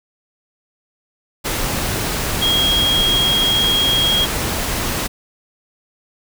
sine tone in noise, 3267 Hz, G#7, 29 cents flat, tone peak -14 dBFS, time 2.41-4.26 s, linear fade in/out 20 ms, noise pink, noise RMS -21 dBFS, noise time 1.44-5.08 s, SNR +4 dB, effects none

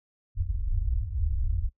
pink low-pass noise, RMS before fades -27 dBFS, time 0.35-1.7 s, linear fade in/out 50 ms, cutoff 100 Hz, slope 96 dB/octave, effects noise-tail reverb RT60 0.1 s tail -20 dB re dry

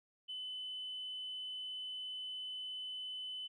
sine tone, 3019 Hz, F#7, 34 cents sharp, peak -40 dBFS, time 0.28-3.48 s, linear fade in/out 20 ms, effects tanh soft clip ceiling -36 dBFS

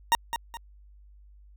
40% pulse tone with echo, 932.3 Hz, A#5, in tune, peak -17 dBFS, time 0.12-0.15 s, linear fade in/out 0 ms, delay 210 ms, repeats 2, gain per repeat -9 dB, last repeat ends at 0.57 s, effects added 50 Hz sine -50 dBFS peak until 1.56 s

